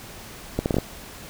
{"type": "accelerating click train", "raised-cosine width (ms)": 2, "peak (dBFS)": -8, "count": 6, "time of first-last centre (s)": [0.59, 0.785], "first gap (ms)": 69, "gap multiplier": 0.71, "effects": ["pink hiss -41 dBFS RMS until 1.29 s"]}